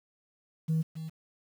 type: tone with echo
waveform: sine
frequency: 159.8 Hz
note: D#3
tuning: 47 cents sharp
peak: -23 dBFS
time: 0.68-0.83 s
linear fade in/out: 20 ms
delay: 270 ms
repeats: 1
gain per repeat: -12 dB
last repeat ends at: 1.1 s
effects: tanh soft clip ceiling -22 dBFS + 9-bit